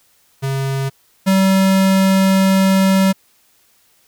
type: tone pair in turn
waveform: square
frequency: 135.6 / 191.77 Hz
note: C#3 / G3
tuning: -38 / -38 cents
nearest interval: tritone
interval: 600 cents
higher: second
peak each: -18 / -11 dBFS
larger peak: second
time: 0.42-0.9 / 1.26-3.13 s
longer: second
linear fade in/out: 20 ms
effects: white hiss -56 dBFS RMS until 4.07 s